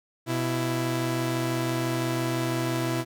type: tone pair together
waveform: sawtooth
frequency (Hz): 125.8 / 331.4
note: B2 / E4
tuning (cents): +32 / +9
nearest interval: octave + perfect fourth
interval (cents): 1677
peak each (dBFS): -24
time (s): 0.26-3.05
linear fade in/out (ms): 50
effects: none